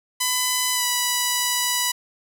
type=tone with pitch glide; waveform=5% pulse; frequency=1003 to 983.5 Hz; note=B5 to B5; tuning=+26 to -7 cents; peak=-8 dBFS; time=0.2-1.92 s; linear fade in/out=10 ms; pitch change=-33 cents; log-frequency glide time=0.73-0.84 s; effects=none